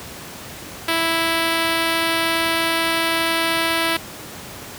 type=tone with notch filter; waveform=5% pulse; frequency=329.6 Hz; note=E4; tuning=in tune; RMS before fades=-20 dBFS; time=0.88-3.97 s; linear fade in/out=5 ms; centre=7500 Hz; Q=1.6; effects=pink hiss -35 dBFS RMS until 4.78 s + high-pass 80 Hz 12 dB/octave